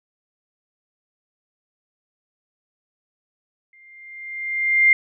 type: tone with exponential growth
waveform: sine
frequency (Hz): 2100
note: C7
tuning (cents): +6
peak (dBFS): -9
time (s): 3.73-4.93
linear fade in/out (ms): 2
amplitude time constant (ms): 260
effects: none